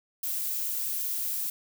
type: noise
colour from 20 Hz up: violet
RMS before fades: -31 dBFS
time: 0.23-1.5 s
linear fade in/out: 5 ms
effects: none